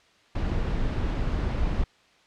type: noise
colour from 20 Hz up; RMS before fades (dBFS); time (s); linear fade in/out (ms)
brown; -26; 0.35-1.84; 5
effects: white hiss -59 dBFS RMS until 2.26 s + low-pass 4000 Hz 12 dB/octave